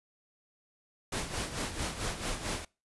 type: noise with tremolo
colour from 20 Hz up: pink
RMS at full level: -33 dBFS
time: 1.12-2.65 s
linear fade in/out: 5 ms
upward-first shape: sine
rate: 4.5 Hz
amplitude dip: 65%
effects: noise-tail reverb RT60 0.3 s tail -24 dB re dry + resampled to 24000 Hz